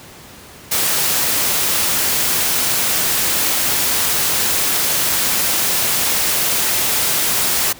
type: noise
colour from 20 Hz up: white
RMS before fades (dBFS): -17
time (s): 0.71-7.73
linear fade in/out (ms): 10
effects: pink hiss -39 dBFS RMS until 7.79 s + high-pass 60 Hz 12 dB/octave